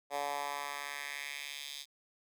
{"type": "tone with high-pass filter sweep", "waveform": "10% pulse", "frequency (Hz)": 143.1, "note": "D3", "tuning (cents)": -45, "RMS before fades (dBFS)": -40, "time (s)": [0.1, 1.86], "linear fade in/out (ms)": 50, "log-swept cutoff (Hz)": [640, 3900], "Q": 2, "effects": []}